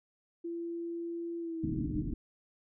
sine tone with pitch glide, 338.7 to 305.3 Hz, E4 to D#4, +47 to -33 cents, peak -35 dBFS, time 0.44-2.02 s, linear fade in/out 10 ms, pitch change -180 cents, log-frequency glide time 1.39-1.89 s
white low-pass noise, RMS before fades -35 dBFS, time 1.63-2.14 s, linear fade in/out 5 ms, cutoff 300 Hz, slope 48 dB/octave
effects none

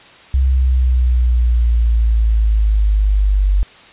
sine exponential sweep, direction down, 66.3 to 48.03 Hz, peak -10 dBFS, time 0.34-3.63 s, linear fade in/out 0 ms, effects white hiss -42 dBFS RMS until 3.92 s + resampled to 8000 Hz

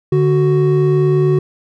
triangle tone pair together, 146.92 / 371.5 Hz, D3 / F#4, +1 / +7 cents, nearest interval octave + major third, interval 1606 cents, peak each -11 dBFS, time 0.12-1.39 s, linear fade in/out 5 ms, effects none

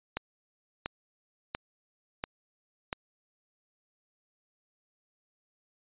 click train, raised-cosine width 0.3 ms, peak -15 dBFS, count 5, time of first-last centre 0.17-2.929 s, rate 1.45 Hz, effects resampled to 8000 Hz

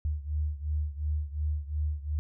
sine beating tone pair, 74.4 / 77.2 Hz, D2 / D#2, +23 / -13 cents, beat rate 2.8 Hz, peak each -30 / -33 dBFS, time 0.05-2.19 s, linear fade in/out 0 ms, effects none

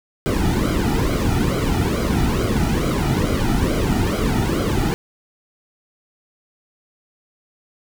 brown noise with flanger, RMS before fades -19 dBFS, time 0.26-4.94 s, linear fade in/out 0 ms, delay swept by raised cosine 1.1 to 1.89 ms, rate 2.3 Hz, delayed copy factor -0.8, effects none

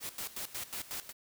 white noise with tremolo, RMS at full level -39 dBFS, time 0-1.13 s, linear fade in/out 50 ms, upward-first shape square, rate 5.5 Hz, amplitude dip 80%, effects none

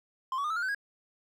triangle tone with pitch steps, 1046.5 / 1128.1 / 1216.1 / 1310.9 / 1413.1 / 1523.3 / 1642.1 Hz, C6 / C#6 / D#6 / E6 / F6 / F#6 / G#6, 0 / +30 / -40 / -10 / +20 / +50 / -20 cents, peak -27 dBFS, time 0.32-0.747 s, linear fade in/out 2 ms, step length 61 ms, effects none

